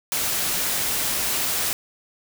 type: noise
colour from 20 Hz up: white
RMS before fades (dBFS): -24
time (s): 0.12-1.73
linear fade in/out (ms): 0
effects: none